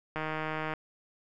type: click train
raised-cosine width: 0.5 ms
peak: -19 dBFS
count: 91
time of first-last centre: 0.16-0.737 s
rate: 156 Hz
effects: none